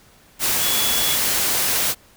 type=tone in noise; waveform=sine; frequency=3385 Hz; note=G#7; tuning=32 cents sharp; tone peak=-24 dBFS; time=0.6-1.18 s; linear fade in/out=50 ms; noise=white; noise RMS=-20 dBFS; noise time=0.39-1.95 s; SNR=-7 dB; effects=pink hiss -52 dBFS RMS until 2.16 s